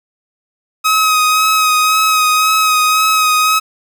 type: tone with vibrato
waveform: sawtooth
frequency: 1266 Hz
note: D#6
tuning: 30 cents sharp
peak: -6 dBFS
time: 0.84-3.6 s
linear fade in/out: 20 ms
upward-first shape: sine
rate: 1.9 Hz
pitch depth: 23 cents each way
effects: none